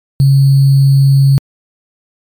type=tone with sample-and-hold; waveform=sine; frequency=137.2 Hz; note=C#3; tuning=17 cents flat; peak=-4 dBFS; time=0.2-1.38 s; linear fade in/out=0 ms; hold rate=4410 Hz; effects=MP3 96 kbps